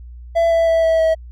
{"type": "tone with pitch steps", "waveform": "triangle", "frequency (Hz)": [669, 662.8, 656.7, 650.7, 644.7], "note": ["E5", "E5", "E5", "E5", "E5"], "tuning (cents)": [25, 9, -7, -23, -39], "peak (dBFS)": -10, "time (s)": [0.35, 1.15], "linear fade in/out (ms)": 20, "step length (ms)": 160, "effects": ["added 60 Hz sine -33 dBFS peak until 1.31 s"]}